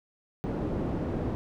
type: low-pass noise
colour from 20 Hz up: white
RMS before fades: -31 dBFS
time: 0.44-1.35 s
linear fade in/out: 0 ms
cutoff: 330 Hz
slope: 12 dB/octave
effects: none